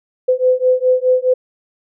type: beating tone pair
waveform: sine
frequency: 506 / 510.8 Hz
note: B4 / C5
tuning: +42 / -42 cents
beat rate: 4.8 Hz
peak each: -14 dBFS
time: 0.28-1.34 s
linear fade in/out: 10 ms
effects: none